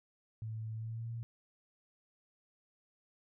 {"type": "tone with pitch glide", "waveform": "sine", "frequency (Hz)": [110.5, 115.79], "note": ["A2", "A#2"], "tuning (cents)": [8, -11], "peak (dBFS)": -38, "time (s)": [0.42, 1.23], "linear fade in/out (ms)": 0, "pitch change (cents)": 81, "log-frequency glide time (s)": [0.74, 1.1], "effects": []}